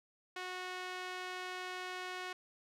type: tone with band-pass filter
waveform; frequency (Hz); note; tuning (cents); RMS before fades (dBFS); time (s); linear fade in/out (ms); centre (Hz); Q
sawtooth; 366.4; F#4; -17; -43; 0.36-2.33; 5; 2100; 0.75
effects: none